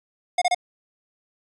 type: tone bursts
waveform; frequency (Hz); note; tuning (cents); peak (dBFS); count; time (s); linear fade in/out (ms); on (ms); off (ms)
square; 718; F5; +48; -18; 3; 0.38-0.547; 5; 37; 28
effects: resampled to 22050 Hz